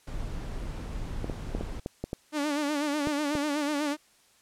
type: noise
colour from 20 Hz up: brown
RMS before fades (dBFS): -35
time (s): 0.07-1.8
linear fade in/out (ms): 5
type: clicks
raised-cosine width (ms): 2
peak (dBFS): -18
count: 9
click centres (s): 1.244 / 1.298 / 1.55 / 1.61 / 1.861 / 2.04 / 2.131 / 3.072 / 3.353
type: tone with vibrato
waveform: sawtooth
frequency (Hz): 293.7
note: D4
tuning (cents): 0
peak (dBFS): -23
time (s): 2.32-3.97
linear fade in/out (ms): 50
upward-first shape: sine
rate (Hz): 8.1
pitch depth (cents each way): 72
effects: white hiss -62 dBFS RMS until 4.41 s + low-pass 10000 Hz 12 dB/octave